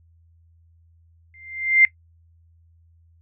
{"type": "tone with exponential growth", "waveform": "sine", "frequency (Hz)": 2093, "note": "C7", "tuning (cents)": 0, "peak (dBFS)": -8, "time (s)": [1.34, 1.85], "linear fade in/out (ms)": 1, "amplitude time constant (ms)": 110, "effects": ["noise-tail reverb RT60 0.1 s tail -18 dB re dry", "added 83 Hz sine -53 dBFS peak until 3.21 s"]}